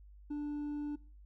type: tone with hard clipping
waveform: sine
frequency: 293.7 Hz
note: D4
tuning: in tune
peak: -36 dBFS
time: 0.3-0.96 s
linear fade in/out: 10 ms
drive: 2 dB
effects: noise-tail reverb RT60 0.4 s tail -22 dB re dry + added 50 Hz sine -53 dBFS peak until 1.25 s